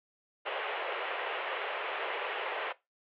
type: band-pass noise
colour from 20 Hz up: pink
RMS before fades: -36 dBFS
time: 0.45-2.73 s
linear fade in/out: 20 ms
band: 420 to 3100 Hz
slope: 48 dB/octave
effects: noise-tail reverb RT60 0.2 s tail -18 dB re dry